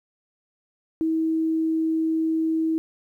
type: tone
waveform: sine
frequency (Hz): 321.4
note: E4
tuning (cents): -44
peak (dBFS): -20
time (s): 1.01-2.78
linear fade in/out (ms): 0
effects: 10-bit